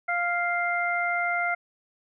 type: harmonic tone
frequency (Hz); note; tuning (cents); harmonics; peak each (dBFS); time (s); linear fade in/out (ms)
698.5; F5; 0; 1 / 2 / 3; -28 / -28 / -28; 0.08-1.55; 10
effects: none